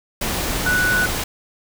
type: tone in noise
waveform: sine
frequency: 1480 Hz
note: F#6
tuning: in tune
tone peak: -16 dBFS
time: 0.66-1.06 s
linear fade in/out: 5 ms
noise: pink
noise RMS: -23 dBFS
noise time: 0.21-1.24 s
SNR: +4 dB
effects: none